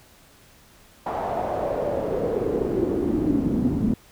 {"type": "noise with band-pass filter sweep", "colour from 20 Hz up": "brown", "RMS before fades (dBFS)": -24, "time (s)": [1.06, 3.94], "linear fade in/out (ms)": 5, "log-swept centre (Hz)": [820, 220], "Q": 4.2, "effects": ["pink hiss -53 dBFS RMS until 4.11 s"]}